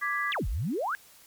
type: chord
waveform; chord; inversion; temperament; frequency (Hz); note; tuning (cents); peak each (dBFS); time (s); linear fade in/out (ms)
sine; G# diminished; second; equal; 1174.7 / 1661.2 / 1975.5; D6 / G#6 / B6; 0 / 0 / 0; -31; 0.01-0.33; 20
type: exponential two-way sweep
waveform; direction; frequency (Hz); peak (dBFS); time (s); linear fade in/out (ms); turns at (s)
sine; down then up; 3729 to 41.15 to 1688; -27; 0.32-0.95; 0; 0.48
effects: white hiss -55 dBFS RMS until 1.26 s + MP3 96 kbps